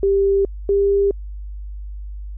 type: tone pair in turn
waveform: sine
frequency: 394.3 / 398.9 Hz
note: G4 / G4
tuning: +10 / +30 cents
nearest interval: unison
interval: 20 cents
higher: second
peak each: -13 dBFS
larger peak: neither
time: 0.03-0.45 / 0.69-1.11 s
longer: neither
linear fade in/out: 2 ms
effects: added 50 Hz sine -28 dBFS peak until 2.37 s